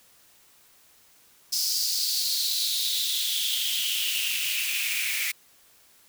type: noise with high-pass filter sweep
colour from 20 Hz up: white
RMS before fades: -27 dBFS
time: 1.52-5.32 s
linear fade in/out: 10 ms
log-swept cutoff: 5100 to 2200 Hz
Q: 5.9
effects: white hiss -58 dBFS RMS until 6.08 s